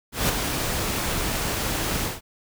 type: noise with ADSR envelope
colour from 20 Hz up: pink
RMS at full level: -20 dBFS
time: 0.12-2.21 s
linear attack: 170 ms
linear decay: 10 ms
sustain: -6 dB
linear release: 170 ms
effects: none